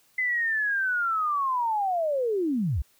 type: linear sweep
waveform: sine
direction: down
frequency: 2040 to 51.91 Hz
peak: -23 dBFS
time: 0.18-2.82 s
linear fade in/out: 5 ms
effects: white hiss -63 dBFS RMS until 2.99 s